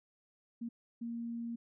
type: tone bursts at uneven times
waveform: sine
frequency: 233.5 Hz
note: A#3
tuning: 3 cents sharp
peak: -37 dBFS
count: 2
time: 0.61-0.69 / 1.01-1.56 s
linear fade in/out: 10 ms
effects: none